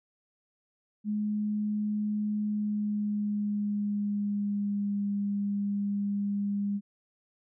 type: tone with pitch glide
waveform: sine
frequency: 210 to 202.1 Hz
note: G#3 to G#3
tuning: +19 to -47 cents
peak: -27 dBFS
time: 1.04-6.81 s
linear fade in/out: 50 ms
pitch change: -66 cents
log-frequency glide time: 2.45-5.06 s
effects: none